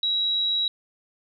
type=tone; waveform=sine; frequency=3871 Hz; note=B7; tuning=35 cents flat; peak=-21 dBFS; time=0.03-0.68 s; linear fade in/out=2 ms; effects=none